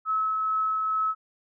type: tone with tremolo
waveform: sine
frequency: 1293 Hz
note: E6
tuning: 34 cents flat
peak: -22 dBFS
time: 0.05-1.15 s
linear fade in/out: 50 ms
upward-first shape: triangle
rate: 2.3 Hz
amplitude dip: 25%
effects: none